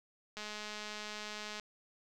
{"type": "click train", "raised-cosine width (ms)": 0.2, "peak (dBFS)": -26, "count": 260, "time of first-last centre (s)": [0.37, 1.597], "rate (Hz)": 211, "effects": []}